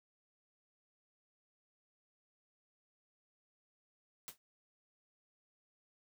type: noise with exponential decay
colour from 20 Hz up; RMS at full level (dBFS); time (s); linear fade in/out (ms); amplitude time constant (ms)
white; -42; 4.28-4.38; 0; 20
effects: none